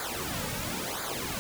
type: noise with flanger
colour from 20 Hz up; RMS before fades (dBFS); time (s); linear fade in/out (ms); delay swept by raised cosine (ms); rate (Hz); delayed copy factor
pink; -34; 0-1.39; 0; 0.35 to 2.95; 0.98; -0.8
effects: none